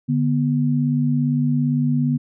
sine tone pair together, 146.83 / 244.4 Hz, D3 / B3, 0 / -18 cents, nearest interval major sixth, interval 882 cents, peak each -19 dBFS, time 0.08-2.18 s, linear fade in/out 20 ms, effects none

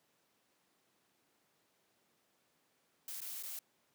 blue noise with dropouts, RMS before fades -44 dBFS, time 3.08-3.59 s, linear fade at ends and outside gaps 2 ms, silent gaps 3.205-3.216 / 3.427-3.434 s, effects pink hiss -75 dBFS RMS until 3.94 s + high-pass 200 Hz 12 dB/octave

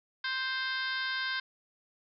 harmonic tone with a mistuned harmonic, 523.3 Hz, C5, in tune, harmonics 2 / 3 / 4 / 5 / 6 / 7 / 8 / 9 / 10, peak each -41 / -33 / -41 / -48 / -43 / -40 / -44 / -42 / -50 dBFS, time 0.24-1.4 s, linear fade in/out 5 ms, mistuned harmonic 9, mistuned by +33 cents, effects none

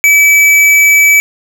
sine tone with hard clipping, 2298 Hz, D7, 38 cents flat, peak -5 dBFS, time 0.04-1.2 s, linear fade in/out 0 ms, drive 14 dB, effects none

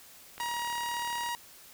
click train, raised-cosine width 0.3 ms, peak -28 dBFS, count 35, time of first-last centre 0.38-1.289 s, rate 37.4 Hz
sawtooth tone, 951 Hz, A#5, 34 cents sharp, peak -28 dBFS, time 0.4-1.35 s, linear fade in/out 0 ms
effects white hiss -53 dBFS RMS until 1.73 s

